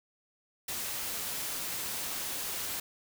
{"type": "noise", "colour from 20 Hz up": "white", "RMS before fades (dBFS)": -36, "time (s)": [0.68, 2.8], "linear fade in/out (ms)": 5, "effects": []}